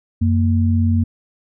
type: tone pair together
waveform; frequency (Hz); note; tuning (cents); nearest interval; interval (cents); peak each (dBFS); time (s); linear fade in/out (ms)
sine; 91.63 / 230.9; F#2 / A#3; -16 / -16; octave + major third; 1600; -14 / -18; 0.21-1.04; 10
effects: none